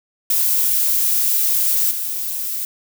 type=noise with level steps; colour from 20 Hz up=violet; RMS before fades=-17 / -24 dBFS; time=0.3-2.65 s; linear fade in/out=2 ms; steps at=1.91 s; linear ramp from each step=2 ms; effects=none